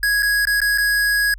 square tone with dropouts, 1661.2 Hz, G#6, in tune, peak -16 dBFS, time 0.03-1.34 s, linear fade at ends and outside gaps 2 ms, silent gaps 0.224-0.229 / 0.453-0.471 / 0.604-0.616 / 0.777-0.782 s, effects added 43 Hz sine -34 dBFS peak until 1.38 s

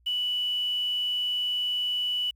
sine tone with quantisation, 2960 Hz, F#7, in tune, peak -25 dBFS, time 0.06-2.31 s, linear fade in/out 10 ms, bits 8, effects added 60 Hz sine -60 dBFS peak until 2.35 s

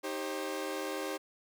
sawtooth chord, C minor, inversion first, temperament equal with one note detuned, 311.1 / 392 / 534.2 Hz, Eb4 / G4 / C5, 0 / 0 / +36 cents, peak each -36 / -35 / -35 dBFS, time 0.03-1.18 s, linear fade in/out 20 ms, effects none

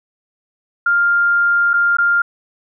sine tone with dropouts, 1400 Hz, F6, 4 cents sharp, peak -11 dBFS, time 0.86-2.22 s, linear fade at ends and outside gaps 5 ms, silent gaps 1.734-1.738 / 1.97-1.984 s, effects none

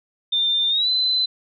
sine tone with pitch glide, 3596 to 4036 Hz, A7 to B7, +37 to +37 cents, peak -17 dBFS, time 0.32-1.26 s, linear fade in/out 10 ms, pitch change +200 cents, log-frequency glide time 0.69-0.89 s, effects none

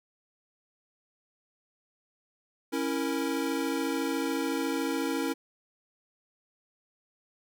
square chord, A# diminished, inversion first, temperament equal with one note detuned, 275.7 / 329.6 / 466.2 Hz, C#4 / E4 / A#4, -9 / 0 / 0 cents, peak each -32 / -33 / -35 dBFS, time 2.72-5.34 s, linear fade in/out 20 ms, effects none

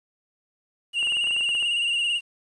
triangle tone with vibrato, 2824 Hz, F7, 19 cents sharp, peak -20 dBFS, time 0.93-2.21 s, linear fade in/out 50 ms, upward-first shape sine, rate 18 Hz, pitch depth 49 cents each way
clicks, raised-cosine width 0.5 ms, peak -27 dBFS, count 12, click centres 1.028 / 1.072 / 1.123 / 1.169 / 1.242 / 1.272 / 1.31 / 1.365 / 1.409 / 1.491 / 1.551 / 1.626 s
effects resampled to 24000 Hz + 9-bit

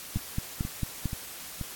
two click trains, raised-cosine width 5 ms, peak -16 / -21 dBFS, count 5 / 4, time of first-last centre 0.16-1.057 / 0.17-1.612 s, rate 4.46 / 2.08 Hz, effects white hiss -42 dBFS RMS until 1.75 s + AAC 64 kbps

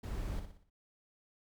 brown noise with echo, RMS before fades -39 dBFS, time 0.03-0.4 s, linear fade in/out 10 ms, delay 60 ms, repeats 5, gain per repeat -7 dB, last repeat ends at 0.7 s, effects none

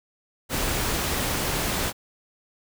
pink noise, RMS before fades -26 dBFS, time 0.49-1.93 s, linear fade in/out 50 ms, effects none

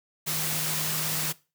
sine tone in noise, 155.56 Hz, D#3, in tune, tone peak -35 dBFS, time 0.26-1.33 s, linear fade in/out 20 ms, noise white, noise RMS -29 dBFS, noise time 0.26-1.33 s, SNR -9 dB, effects noise-tail reverb RT60 0.3 s tail -20 dB re dry + high-pass 100 Hz 12 dB/octave

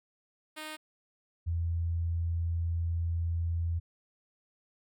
5% pulse / sine tone pair in turn, 309.3 / 84.13 Hz, D#4 / E2, -10 / +36 cents, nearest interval octave + major seventh, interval 2254 cents, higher first, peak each -28 dBFS, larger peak neither, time 0.56-0.77 / 1.46-3.8 s, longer second, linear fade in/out 20 ms, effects none

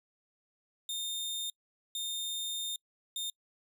sawtooth tone bursts at uneven times, 3639 Hz, A#7, 42 cents flat, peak -31 dBFS, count 3, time 0.89-1.5 / 1.95-2.76 / 3.16-3.3 s, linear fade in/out 2 ms, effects noise-tail reverb RT60 0.1 s tail -25 dB re dry

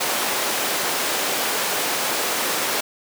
pink high-pass noise, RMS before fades -23 dBFS, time 0-2.81 s, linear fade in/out 10 ms, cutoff 420 Hz, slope 12 dB/octave, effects none

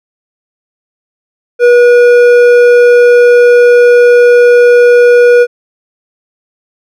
sine tone with hard clipping, 484.2 Hz, B4, 34 cents flat, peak -3 dBFS, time 1.59-5.47 s, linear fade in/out 50 ms, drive 8 dB, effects none

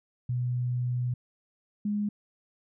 sine tone pair in turn, 123.6 / 207.1 Hz, B2 / G#3, +2 / -5 cents, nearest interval major sixth, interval 893 cents, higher second, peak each -26 dBFS, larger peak neither, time 0.29-1.14 / 1.85-2.09 s, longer first, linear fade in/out 5 ms, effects none

